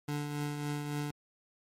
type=tone with tremolo; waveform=25% pulse; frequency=146.7 Hz; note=D3; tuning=2 cents flat; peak=-28 dBFS; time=0.08-1.11 s; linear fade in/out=5 ms; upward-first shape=triangle; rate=3.6 Hz; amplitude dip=45%; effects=MP3 64 kbps